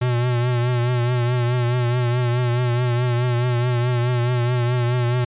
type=tone with vibrato; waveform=square; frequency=122.2 Hz; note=B2; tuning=18 cents flat; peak=-18 dBFS; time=0.01-5.25 s; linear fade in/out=10 ms; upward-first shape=triangle; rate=4.7 Hz; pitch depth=57 cents each way; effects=resampled to 8000 Hz